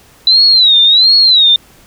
sine tone with vibrato, 3951 Hz, B7, in tune, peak -4 dBFS, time 0.27-1.56 s, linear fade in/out 2 ms, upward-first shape sine, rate 1.4 Hz, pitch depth 160 cents each way, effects pink hiss -44 dBFS RMS until 1.86 s

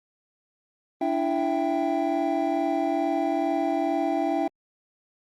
triangle tone cluster, 290.4 / 332.7 / 665 / 784 Hz, D4 / E4 / E5 / G5, -19 / +16 / +15 / 0 cents, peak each -26 dBFS, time 1.01-4.48 s, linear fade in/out 5 ms, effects tanh soft clip ceiling -10 dBFS + Opus 32 kbps

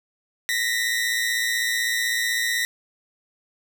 sawtooth tone pair together, 1859.6 / 1975.5 Hz, A#6 / B6, -5 / 0 cents, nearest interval minor second, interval 105 cents, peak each -21 dBFS, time 0.49-2.65 s, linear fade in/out 0 ms, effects none

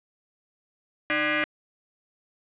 sine tone with frequency modulation, 143.8 Hz, D3, 36 cents flat, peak -22 dBFS, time 1.1-1.44 s, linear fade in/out 0 ms, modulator 450 Hz, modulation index 5.4, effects resampled to 8000 Hz + 9-bit

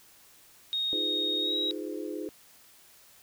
sine tone with pitch glide, 3729 to 3834 Hz, A#7 to A#7, 0 to +48 cents, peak -27 dBFS, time 0.73-1.71 s, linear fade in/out 0 ms, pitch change +48 cents, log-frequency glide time 1.39-1.55 s
sine chord, F minor seventh, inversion third, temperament equal with one note detuned, 311.1 / 349.2 / 415.3 / 510.7 Hz, Eb4 / F4 / Ab4 / C5, 0 / 0 / 0 / -42 cents, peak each -37 / -39 / -38 / -42 dBFS, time 0.93-2.29 s, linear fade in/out 0 ms
effects white hiss -57 dBFS RMS until 3.22 s

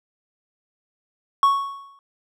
triangle tone with exponential decay, 1108.7 Hz, C#6, in tune, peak -9 dBFS, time 1.43-1.99 s, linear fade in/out 1 ms, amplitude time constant 120 ms, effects none

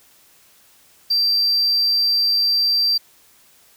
triangle tone, 4699 Hz, D8, in tune, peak -13 dBFS, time 1.1-2.98 s, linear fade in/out 10 ms, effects tanh soft clip ceiling -9 dBFS + white hiss -53 dBFS RMS until 3.76 s

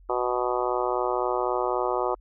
harmonic tone, 123.8 Hz, B2, 5 cents sharp, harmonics 3 / 4 / 5 / 6 / 7 / 8 / 9 / 10, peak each -29 / -30 / -31 / -32 / -32 / -33 / -34 / -34 dBFS, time 0.09-2.15 s, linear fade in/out 10 ms, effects added 45 Hz sine -49 dBFS peak until 2.2 s

